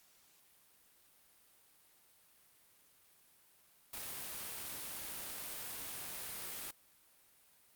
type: noise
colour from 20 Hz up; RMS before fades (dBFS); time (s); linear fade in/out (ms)
white; -44; 3.93-6.71; 5
effects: white hiss -67 dBFS RMS until 7.75 s + Opus 48 kbps